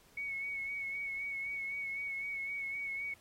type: tone with vibrato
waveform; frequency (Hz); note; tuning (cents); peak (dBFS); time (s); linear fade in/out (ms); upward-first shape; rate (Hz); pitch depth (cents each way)
sine; 2217; C#7; 0; -36; 0.17-3.14; 5; sine; 3.9; 31
effects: pink hiss -64 dBFS RMS until 3.2 s + AAC 48 kbps